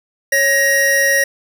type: tone pair together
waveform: square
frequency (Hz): 554.4 / 1885.9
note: C#5 / A#6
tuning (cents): 0 / +20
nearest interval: octave + major sixth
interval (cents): 2120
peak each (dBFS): -19 / -13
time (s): 0.32-1.24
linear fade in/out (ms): 5
effects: none